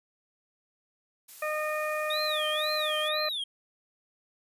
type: noise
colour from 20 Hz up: blue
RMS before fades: -46 dBFS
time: 1.28-3.09 s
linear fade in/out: 10 ms
type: harmonic tone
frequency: 612 Hz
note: D#5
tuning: 29 cents flat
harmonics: 1 / 2 / 3 / 4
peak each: -31 / -34 / -36 / -37 dBFS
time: 1.42-3.29 s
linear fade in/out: 5 ms
type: tone with vibrato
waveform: triangle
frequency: 3600 Hz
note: A7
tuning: 39 cents sharp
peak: -29 dBFS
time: 2.1-3.44 s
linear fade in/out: 5 ms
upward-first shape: sine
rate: 2 Hz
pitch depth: 240 cents each way
effects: resampled to 32000 Hz